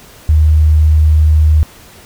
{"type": "tone", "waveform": "sine", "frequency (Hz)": 77.2, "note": "D#2", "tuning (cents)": -13, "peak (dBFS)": -5, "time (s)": [0.29, 1.63], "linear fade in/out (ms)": 0, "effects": ["pink hiss -39 dBFS RMS until 2.05 s"]}